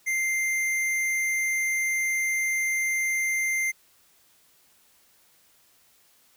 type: tone with hard clipping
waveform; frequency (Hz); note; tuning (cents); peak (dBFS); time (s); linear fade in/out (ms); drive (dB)
triangle; 2093; C7; 0; -25; 0.06-3.72; 20; 17
effects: white hiss -61 dBFS RMS until 6.36 s